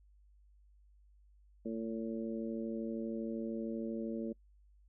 harmonic tone, 112.8 Hz, A2, 44 cents sharp, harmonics 2 / 3 / 4 / 5, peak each -38 / -42 / -44 / -46 dBFS, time 1.65-4.33 s, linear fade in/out 10 ms, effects noise-tail reverb RT60 0.1 s tail -25 dB re dry + added 50 Hz sine -61 dBFS peak until 4.88 s

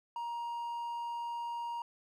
triangle tone, 942 Hz, A#5, 18 cents sharp, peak -34 dBFS, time 0.16-1.82 s, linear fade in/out 2 ms, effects none

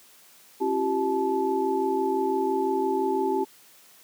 sine tone cluster, 270.6 / 341.2 / 387.1 / 867 Hz, C#4 / F4 / G4 / A5, -42 / -40 / -22 / -26 cents, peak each -30 / -30 / -25 / -28 dBFS, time 0.6-3.45 s, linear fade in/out 20 ms, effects white hiss -54 dBFS RMS until 4.03 s + high-pass 150 Hz 12 dB/octave

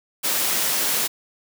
white high-pass noise, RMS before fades -22 dBFS, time 0.23-1.08 s, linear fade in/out 20 ms, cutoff 170 Hz, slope 12 dB/octave, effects none

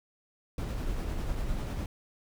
brown noise with tremolo, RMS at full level -31 dBFS, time 0.58-1.86 s, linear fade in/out 2 ms, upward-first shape triangle, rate 10 Hz, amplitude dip 35%, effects none

